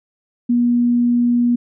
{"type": "tone", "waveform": "sine", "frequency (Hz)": 240.7, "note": "B3", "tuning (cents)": -44, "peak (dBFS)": -12, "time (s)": [0.49, 1.56], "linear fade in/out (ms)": 10, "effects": []}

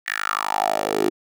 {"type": "tone with high-pass filter sweep", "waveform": "10% pulse", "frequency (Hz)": 51.91, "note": "G#1", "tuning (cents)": 0, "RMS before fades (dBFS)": -23, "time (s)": [0.06, 1.1], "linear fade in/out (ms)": 20, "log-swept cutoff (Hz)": [1900, 350], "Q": 5.4, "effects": []}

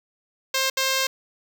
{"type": "tone bursts at uneven times", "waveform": "5% pulse", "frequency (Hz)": 530, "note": "C5", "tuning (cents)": 22, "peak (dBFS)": -9, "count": 2, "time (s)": [[0.54, 0.7], [0.77, 1.07]], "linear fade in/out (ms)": 5, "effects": []}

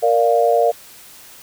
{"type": "chord", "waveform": "sine", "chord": "Bb major", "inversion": "none", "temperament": "equal", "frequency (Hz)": [466.2, 587.3, 698.5], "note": ["Bb4", "D5", "F5"], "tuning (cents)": [0, 0, 0], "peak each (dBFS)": [-16, -17, -16], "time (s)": [0.02, 0.72], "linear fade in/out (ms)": 20, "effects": ["white hiss -42 dBFS RMS until 1.42 s"]}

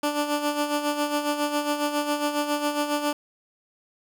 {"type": "tone with tremolo", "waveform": "15% pulse", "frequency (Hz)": 293.7, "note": "D4", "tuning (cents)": 0, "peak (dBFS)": -15, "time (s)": [0.03, 3.13], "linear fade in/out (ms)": 5, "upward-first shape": "sine", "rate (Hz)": 7.3, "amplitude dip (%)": 60, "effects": []}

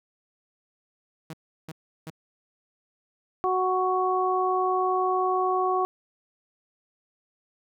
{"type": "tone bursts", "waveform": "sawtooth", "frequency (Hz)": 159.4, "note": "D#3", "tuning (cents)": 42, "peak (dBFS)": -32, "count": 3, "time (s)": [1.3, 2.102], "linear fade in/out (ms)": 2, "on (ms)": 34, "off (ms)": 350}
{"type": "harmonic tone", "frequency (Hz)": 370.6, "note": "F#4", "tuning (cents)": 3, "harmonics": [1, 2, 3], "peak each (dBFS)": [-26, -26, -26], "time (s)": [3.44, 5.85], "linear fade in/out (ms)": 0}
{"effects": []}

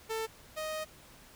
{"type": "tone pair in turn", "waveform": "sawtooth", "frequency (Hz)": [444.7, 623.6], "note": ["A4", "D#5"], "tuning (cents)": [18, 4], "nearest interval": "tritone", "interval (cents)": 586, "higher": "second", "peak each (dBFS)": [-29, -31], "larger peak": "first", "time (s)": [[0.09, 0.27], [0.56, 0.85]], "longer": "second", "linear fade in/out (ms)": 20, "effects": ["pink hiss -56 dBFS RMS until 1.35 s"]}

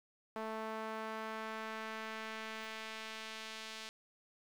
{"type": "tone with band-pass filter sweep", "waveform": "sawtooth", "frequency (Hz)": 220, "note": "A3", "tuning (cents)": 0, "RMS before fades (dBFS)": -44, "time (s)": [0.36, 3.89], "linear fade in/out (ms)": 0, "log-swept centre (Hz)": [870, 3800], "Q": 1, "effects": ["10-bit"]}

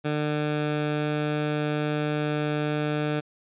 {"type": "tone", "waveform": "15% pulse", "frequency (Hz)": 149.9, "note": "D3", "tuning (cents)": 36, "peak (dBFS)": -18, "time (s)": [0.04, 3.21], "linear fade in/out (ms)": 20, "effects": ["resampled to 8000 Hz"]}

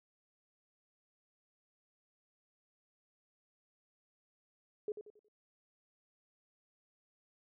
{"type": "tone with echo", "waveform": "sine", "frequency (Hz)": 420.5, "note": "G#4", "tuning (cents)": 22, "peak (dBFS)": -34, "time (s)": [4.88, 4.92], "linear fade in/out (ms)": 2, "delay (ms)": 91, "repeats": 4, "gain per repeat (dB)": -9, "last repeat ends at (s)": 5.284, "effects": []}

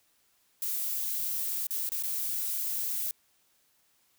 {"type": "noise with dropouts", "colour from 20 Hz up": "violet", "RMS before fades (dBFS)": -32, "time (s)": [0.62, 3.11], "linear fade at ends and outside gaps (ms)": 1, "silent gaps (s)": [[1.669, 1.707], [1.891, 1.919], [2.026, 2.035]], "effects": ["white hiss -69 dBFS RMS until 4.18 s"]}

